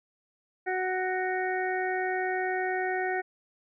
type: harmonic tone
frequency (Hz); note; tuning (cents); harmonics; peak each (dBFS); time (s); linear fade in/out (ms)
371; F#4; +5; 1 / 2 / 4 / 5 / 6; -31 / -31 / -36 / -34 / -41; 0.66-3.22; 20
effects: none